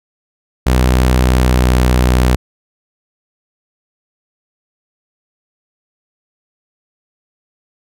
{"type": "tone with pitch glide", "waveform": "sawtooth", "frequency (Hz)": [62.9, 62.25], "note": ["B1", "B1"], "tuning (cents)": [32, 14], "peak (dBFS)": -5, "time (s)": [0.66, 2.36], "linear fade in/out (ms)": 10, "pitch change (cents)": -18, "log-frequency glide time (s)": [1.33, 1.72], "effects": []}